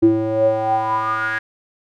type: tone with band-pass filter sweep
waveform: square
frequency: 110 Hz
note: A2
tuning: in tune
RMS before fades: -18 dBFS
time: 0.02-1.39 s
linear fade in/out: 10 ms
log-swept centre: 330 to 1700 Hz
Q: 9.3
effects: none